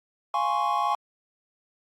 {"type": "chord", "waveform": "triangle", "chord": "Db major seventh", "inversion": "first", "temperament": "equal", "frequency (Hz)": [698.5, 830.6, 1046.5, 1108.7], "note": ["F5", "Ab5", "C6", "Db6"], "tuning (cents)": [0, 0, 0, 0], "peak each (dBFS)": [-29, -25, -28, -25], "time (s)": [0.34, 0.95], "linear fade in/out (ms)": 2, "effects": ["AAC 48 kbps"]}